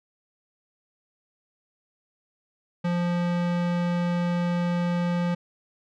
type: tone with low-pass filter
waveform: square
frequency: 174.61 Hz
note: F3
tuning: in tune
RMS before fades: -25 dBFS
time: 2.84-5.35 s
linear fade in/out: 10 ms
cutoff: 3500 Hz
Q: 0.55
effects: none